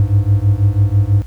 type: beating tone pair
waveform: triangle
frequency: 98 / 104.1 Hz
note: G2 / G#2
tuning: 0 / +5 cents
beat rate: 6.1 Hz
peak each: -11 dBFS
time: 0-1.22 s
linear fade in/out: 0 ms
effects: added 60 Hz sine -26 dBFS peak until 1.26 s + pink hiss -50 dBFS RMS until 1.26 s